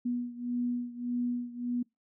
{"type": "beating tone pair", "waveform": "sine", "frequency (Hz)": [242.8, 244.5], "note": ["B3", "B3"], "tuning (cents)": [-29, -17], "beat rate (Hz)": 1.7, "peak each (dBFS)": [-32, -35], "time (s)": [0.05, 1.83], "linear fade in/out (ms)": 10, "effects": ["noise-tail reverb RT60 0.2 s tail -25 dB re dry"]}